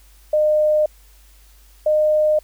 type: tone pair in turn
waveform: sine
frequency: 609 / 611.5 Hz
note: D#5 / D#5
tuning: -37 / -30 cents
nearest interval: unison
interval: 7 cents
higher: second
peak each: -13 dBFS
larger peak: neither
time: 0.33-0.86 / 1.86-2.39 s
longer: neither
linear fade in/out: 5 ms
effects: added 50 Hz sine -47 dBFS peak until 2.43 s + white hiss -54 dBFS RMS until 2.43 s